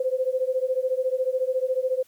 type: beating tone pair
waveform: sine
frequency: 510 / 524 Hz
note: C5 / C5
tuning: -44 / +2 cents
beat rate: 14 Hz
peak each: -24 / -25 dBFS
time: 0-2.03 s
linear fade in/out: 5 ms
effects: white hiss -60 dBFS RMS until 2.07 s + MP3 96 kbps